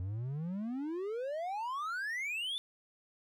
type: exponential sweep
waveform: triangle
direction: up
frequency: 88 to 3578 Hz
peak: -33 dBFS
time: 0-2.58 s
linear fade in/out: 0 ms
effects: none